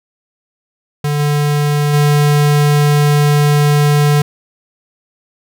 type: tone with level steps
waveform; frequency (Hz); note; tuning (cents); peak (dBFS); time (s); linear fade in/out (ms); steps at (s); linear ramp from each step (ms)
square; 146.8; D3; 0; -14 / -12 / -9; 1.04-4.22; 5; 1.19 / 1.93; 10
effects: none